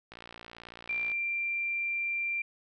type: click train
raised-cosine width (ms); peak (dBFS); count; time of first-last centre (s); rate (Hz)
0.3; -29; 59; 0.12-1.117; 58.2
type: tone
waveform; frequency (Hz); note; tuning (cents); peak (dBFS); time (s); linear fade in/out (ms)
sine; 2368; D7; +14; -29; 0.89-2.42; 5
effects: none